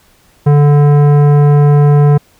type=tone with tanh clipping; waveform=sine; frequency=145.7 Hz; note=D3; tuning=13 cents flat; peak=-6 dBFS; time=0.46-2.18 s; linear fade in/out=10 ms; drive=15 dB; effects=pink hiss -49 dBFS RMS until 2.39 s